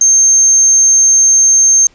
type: tone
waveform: sine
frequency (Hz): 6360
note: G8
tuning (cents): +24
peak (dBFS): -4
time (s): 0.01-1.87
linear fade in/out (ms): 2
effects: pink hiss -49 dBFS RMS until 1.94 s + resampled to 16000 Hz